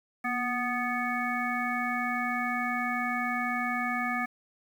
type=harmonic tone with a mistuned harmonic; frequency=246.9 Hz; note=B3; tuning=in tune; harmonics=1 / 3 / 5 / 7 / 9; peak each=-34 / -34 / -34 / -34 / -34 dBFS; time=0.24-4.26 s; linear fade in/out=10 ms; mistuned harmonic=1; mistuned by=-45 cents; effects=9-bit